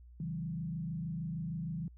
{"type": "tone with frequency modulation", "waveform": "sine", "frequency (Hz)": 163.6, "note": "E3", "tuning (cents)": -13, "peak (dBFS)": -35, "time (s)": [0.2, 1.88], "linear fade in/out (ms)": 2, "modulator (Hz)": 26.5, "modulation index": 0.95, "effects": ["added 60 Hz sine -52 dBFS peak until 1.97 s"]}